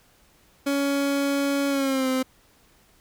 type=tone with pitch glide; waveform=30% pulse; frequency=280.1 to 259.8 Hz; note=C#4 to C4; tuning=+18 to -12 cents; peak=-19 dBFS; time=0.66-2.23 s; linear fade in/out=10 ms; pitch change=-130 cents; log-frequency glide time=1.69-2.08 s; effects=pink hiss -59 dBFS RMS until 3 s